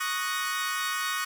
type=chord; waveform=sawtooth; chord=D# minor seventh; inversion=third; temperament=equal; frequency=1108.7 / 1244.5 / 1480 / 1864.7 Hz; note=C#6 / D#6 / F#6 / A#6; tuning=0 / 0 / 0 / 0 cents; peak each=-30 dBFS; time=0-1.25 s; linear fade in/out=10 ms; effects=none